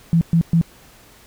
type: tone bursts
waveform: sine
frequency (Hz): 166.8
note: E3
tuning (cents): +21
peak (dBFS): -11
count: 3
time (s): 0.13-0.613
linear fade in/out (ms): 0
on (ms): 81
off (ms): 120
effects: pink hiss -48 dBFS RMS until 1.26 s